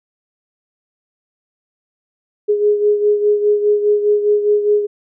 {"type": "beating tone pair", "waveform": "sine", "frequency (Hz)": [415.3, 420.2], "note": ["G#4", "G#4"], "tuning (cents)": [0, 20], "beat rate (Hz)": 4.9, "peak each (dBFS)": [-12, -19], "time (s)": [2.48, 4.87], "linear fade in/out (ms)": 20, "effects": []}